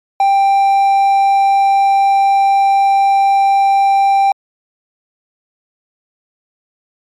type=tone; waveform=triangle; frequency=788 Hz; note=G5; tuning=9 cents sharp; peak=-6 dBFS; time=0.2-4.32 s; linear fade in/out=2 ms; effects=MP3 64 kbps